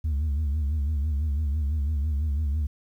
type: tone with vibrato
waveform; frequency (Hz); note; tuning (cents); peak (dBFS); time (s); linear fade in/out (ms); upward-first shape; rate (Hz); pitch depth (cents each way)
sine; 74; D2; +14; -20; 0.04-2.67; 10; sine; 6; 120
effects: tanh soft clip ceiling -22 dBFS + 10-bit